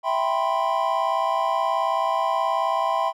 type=chord; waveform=triangle; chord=C major seventh; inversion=first; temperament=equal; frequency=659.3 / 784 / 987.8 / 1046.5 Hz; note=E5 / G5 / B5 / C6; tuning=0 / 0 / 0 / 0 cents; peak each=-24 dBFS; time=0.03-3.13 s; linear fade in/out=50 ms; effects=none